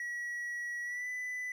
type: tone with pitch glide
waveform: triangle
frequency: 1924 to 1995.3 Hz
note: B6 to B6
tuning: -46 to +17 cents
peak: -34 dBFS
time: 0-1.52 s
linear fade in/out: 2 ms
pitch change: +63 cents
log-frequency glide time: 0.83-1.09 s
effects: none